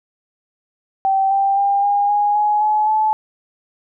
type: tone with pitch steps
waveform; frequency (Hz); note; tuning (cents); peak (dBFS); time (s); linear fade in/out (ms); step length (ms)
sine; 775 / 787.2 / 799.6 / 812.1 / 824.9 / 837.9 / 851 / 864.4; G5 / G5 / G5 / G#5 / G#5 / G#5 / G#5 / A5; -20 / +7 / +34 / -39 / -12 / +15 / +42 / -31; -13; 1.05-3.13; 0; 260
effects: none